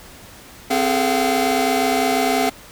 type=tone cluster; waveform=45% pulse; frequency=261.7 / 414 / 442.7 / 690 / 756 Hz; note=C4 / G#4 / A4 / F5 / F#5; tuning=0 / -5 / +11 / -21 / +37 cents; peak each=-22 / -24 / -27 / -22 / -22 dBFS; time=0.7-2.5 s; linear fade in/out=10 ms; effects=pink hiss -42 dBFS RMS until 2.71 s